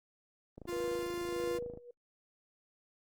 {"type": "click train", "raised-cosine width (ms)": 2, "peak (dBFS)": -34, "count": 33, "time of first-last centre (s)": [0.58, 1.774], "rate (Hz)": 26.8}
{"type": "tone", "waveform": "45% pulse", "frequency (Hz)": 349.2, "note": "F4", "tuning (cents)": 0, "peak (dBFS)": -36, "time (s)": [0.67, 1.59], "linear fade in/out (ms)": 20}
{"type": "tone with tremolo", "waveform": "sine", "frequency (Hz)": 483.3, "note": "B4", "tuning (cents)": -38, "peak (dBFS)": -34, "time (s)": [0.72, 1.91], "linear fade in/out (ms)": 5, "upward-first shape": "sine", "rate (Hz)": 1.6, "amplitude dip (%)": 90}
{"effects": ["noise-tail reverb RT60 0.1 s tail -26 dB re dry", "Opus 24 kbps"]}